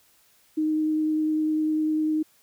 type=tone with vibrato; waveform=sine; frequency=310.1 Hz; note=D#4; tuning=6 cents flat; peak=-21 dBFS; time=0.57-2.23 s; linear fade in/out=10 ms; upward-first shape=sine; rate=10 Hz; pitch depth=9 cents each way; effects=white hiss -61 dBFS RMS until 2.42 s